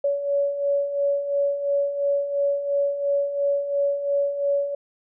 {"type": "beating tone pair", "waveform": "sine", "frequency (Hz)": [563, 565.9], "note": ["C#5", "C#5"], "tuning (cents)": [27, 36], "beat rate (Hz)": 2.9, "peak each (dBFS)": [-28, -21], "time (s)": [0.04, 4.75], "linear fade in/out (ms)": 5, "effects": []}